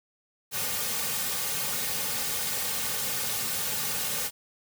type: noise with comb filter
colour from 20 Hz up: white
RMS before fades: -30 dBFS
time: 0.51-4.31 s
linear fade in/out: 50 ms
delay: 3 ms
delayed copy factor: -0.85
effects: none